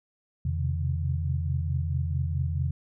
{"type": "tone cluster", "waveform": "sine", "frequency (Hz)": [84.4, 129.1, 133.7, 153.6], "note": ["E2", "C3", "C3", "D#3"], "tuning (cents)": [41, -23, 38, -22], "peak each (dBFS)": [-27, -33, -32, -35], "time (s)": [0.45, 2.71], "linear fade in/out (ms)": 5, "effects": []}